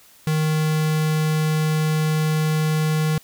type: tone with notch filter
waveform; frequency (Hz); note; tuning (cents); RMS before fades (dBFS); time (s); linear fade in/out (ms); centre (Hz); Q
square; 155.56; D#3; 0; -20; 0.27-3.18; 2; 640; 1.9
effects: white hiss -51 dBFS RMS until 3.23 s